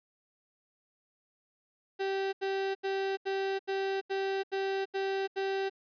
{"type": "tone bursts", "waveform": "35% pulse", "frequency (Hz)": 388.4, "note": "G4", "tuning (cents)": -16, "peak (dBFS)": -28, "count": 9, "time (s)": [1.99, 5.698], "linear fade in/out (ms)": 20, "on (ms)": 340, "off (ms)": 81, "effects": ["resampled to 11025 Hz"]}